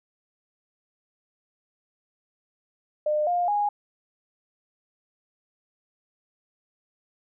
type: tone with pitch steps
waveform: sine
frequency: 604 / 705.9 / 825.1 Hz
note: D5 / F5 / G#5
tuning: +48 / +18 / -12 cents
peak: -21 dBFS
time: 3.06-3.69 s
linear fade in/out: 5 ms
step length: 210 ms
effects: none